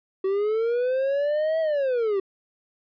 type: linear two-way sweep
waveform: triangle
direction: up then down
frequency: 377.8 to 651 to 377.8 Hz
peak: -19 dBFS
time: 0.24-2.2 s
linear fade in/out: 5 ms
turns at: 1.6 s
effects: resampled to 11025 Hz